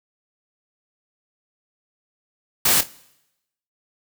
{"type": "noise with echo", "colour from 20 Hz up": "white", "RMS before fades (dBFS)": -17, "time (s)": [2.65, 2.81], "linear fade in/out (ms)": 5, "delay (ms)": 26, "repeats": 3, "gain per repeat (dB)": -12, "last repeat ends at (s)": 2.888, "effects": ["noise-tail reverb RT60 0.9 s tail -22 dB re dry"]}